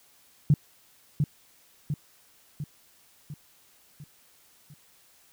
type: tone with echo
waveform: sine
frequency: 146.83 Hz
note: D3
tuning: in tune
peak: -15 dBFS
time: 0.5-0.54 s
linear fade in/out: 2 ms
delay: 700 ms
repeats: 6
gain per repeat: -5 dB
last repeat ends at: 4.74 s
effects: white hiss -60 dBFS RMS until 5.32 s